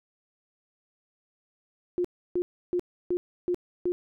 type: tone bursts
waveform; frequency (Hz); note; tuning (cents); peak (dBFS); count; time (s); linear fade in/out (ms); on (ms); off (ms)
sine; 355.3; F4; +30; -23; 6; 1.98-3.92; 0; 65; 310
effects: none